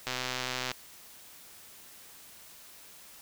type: click train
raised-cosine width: 0.2 ms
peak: -15 dBFS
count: 83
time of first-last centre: 0.07-0.716 s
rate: 127 Hz
effects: white hiss -52 dBFS RMS until 3.21 s